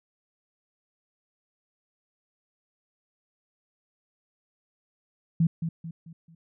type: tone with echo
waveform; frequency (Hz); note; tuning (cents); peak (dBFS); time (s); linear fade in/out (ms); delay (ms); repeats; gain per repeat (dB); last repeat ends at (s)
sine; 164.81; E3; 0; -18; 5.4-5.47; 5; 220; 4; -8; 6.35
effects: none